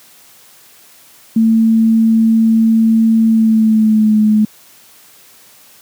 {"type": "tone with pitch glide", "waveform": "sine", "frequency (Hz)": [224.3, 213.8], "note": ["A3", "A3"], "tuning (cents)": [34, -49], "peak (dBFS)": -7, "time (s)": [1.36, 4.45], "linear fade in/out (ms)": 5, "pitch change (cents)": -83, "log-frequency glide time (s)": [3.26, 4.19], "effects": ["white hiss -44 dBFS RMS until 5.81 s", "high-pass 100 Hz 12 dB/octave"]}